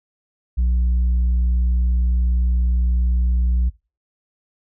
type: tone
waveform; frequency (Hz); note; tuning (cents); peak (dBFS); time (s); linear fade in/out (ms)
sine; 60.7; B1; -29; -12; 0.57-3.7; 20
effects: noise-tail reverb RT60 0.3 s tail -23 dB re dry + tanh soft clip ceiling -14 dBFS